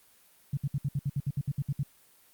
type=tone bursts; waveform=sine; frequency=140 Hz; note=C#3; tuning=18 cents sharp; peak=-26 dBFS; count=13; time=0.53-1.832 s; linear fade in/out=5 ms; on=42 ms; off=63 ms; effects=white hiss -61 dBFS RMS until 2.33 s + Opus 32 kbps